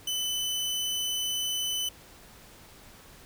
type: tone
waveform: sawtooth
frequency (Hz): 3012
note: F#7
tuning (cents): +30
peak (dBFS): -25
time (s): 0.07-1.89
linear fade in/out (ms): 5
effects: pink hiss -52 dBFS RMS until 3.25 s